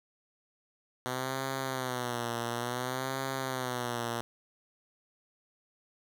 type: tone with vibrato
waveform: 5% pulse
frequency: 125.6 Hz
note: B2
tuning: 30 cents sharp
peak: -21 dBFS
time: 1.06-4.21 s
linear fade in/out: 0 ms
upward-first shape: sine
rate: 0.57 Hz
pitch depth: 110 cents each way
effects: none